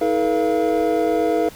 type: tone cluster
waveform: triangle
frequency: 319.5 / 431.8 / 480.6 / 688 Hz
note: D#4 / A4 / B4 / F5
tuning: +46 / -33 / -47 / -26 cents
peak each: -20 dBFS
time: 0.01-1.49 s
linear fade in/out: 5 ms
effects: pink hiss -42 dBFS RMS until 1.55 s